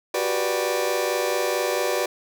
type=chord; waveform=sawtooth; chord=G major seventh; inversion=third; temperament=just; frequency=367.5 / 392 / 490 / 588 Hz; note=F#4 / G4 / B4 / D5; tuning=-12 / 0 / -14 / +2 cents; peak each=-24 / -26 / -22 / -22 dBFS; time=0.14-2.06 s; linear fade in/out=5 ms; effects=none